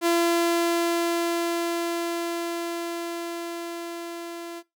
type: tone with level ramp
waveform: sawtooth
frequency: 340 Hz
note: F4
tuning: 46 cents flat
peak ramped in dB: -15 to -31 dBFS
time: 0.01-4.63 s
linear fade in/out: 50 ms
effects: noise-tail reverb RT60 0.2 s tail -20 dB re dry